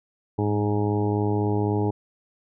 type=harmonic tone with a mistuned harmonic; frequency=103.83 Hz; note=G#2; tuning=in tune; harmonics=1 / 2 / 3 / 4 / 5 / 6 / 7 / 8 / 9; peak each=-24 / -30 / -27 / -27 / -40 / -40 / -40 / -32 / -39 dBFS; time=0.38-1.91 s; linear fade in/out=10 ms; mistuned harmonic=1; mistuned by=+40 cents; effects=none